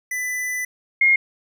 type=tone pair in turn; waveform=square / sine; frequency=1996 / 2140 Hz; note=B6 / C7; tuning=+18 / +38 cents; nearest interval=minor second; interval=120 cents; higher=second; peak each=-24 / -12 dBFS; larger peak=second; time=0.11-0.65 / 1.01-1.16 s; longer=first; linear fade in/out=5 ms; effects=none